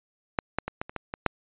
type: clicks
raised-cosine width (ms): 0.5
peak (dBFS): -8 / -10 / -16 / -15 / -24 / -17 / -17 / -6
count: 8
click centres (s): 0.388 / 0.586 / 0.68 / 0.815 / 0.895 / 0.963 / 1.139 / 1.263
effects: resampled to 8000 Hz